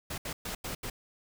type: noise bursts at uneven times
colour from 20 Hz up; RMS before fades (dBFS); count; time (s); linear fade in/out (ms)
pink; -37; 5; 0.1-0.18 / 0.25-0.33 / 0.45-0.55 / 0.64-0.75 / 0.83-0.9; 5
effects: none